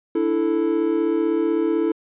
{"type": "chord", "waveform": "triangle", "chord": "D suspended second", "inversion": "none", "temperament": "equal", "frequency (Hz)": [293.7, 329.6, 440], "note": ["D4", "E4", "A4"], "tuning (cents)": [0, 0, 0], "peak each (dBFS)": [-24, -18, -21], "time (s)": [0.15, 1.92], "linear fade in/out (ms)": 5, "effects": ["resampled to 8000 Hz"]}